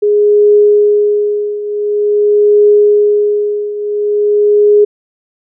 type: tone with tremolo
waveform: sine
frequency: 415.3 Hz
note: G#4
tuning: in tune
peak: -3 dBFS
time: 0.02-4.85 s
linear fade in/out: 10 ms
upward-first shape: triangle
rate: 0.47 Hz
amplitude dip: 80%
effects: none